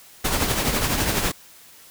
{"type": "noise with tremolo", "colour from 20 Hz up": "pink", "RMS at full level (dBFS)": -20, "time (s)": [0.24, 1.32], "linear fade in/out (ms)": 10, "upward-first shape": "triangle", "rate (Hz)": 12, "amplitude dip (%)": 55, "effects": ["white hiss -48 dBFS RMS until 1.9 s"]}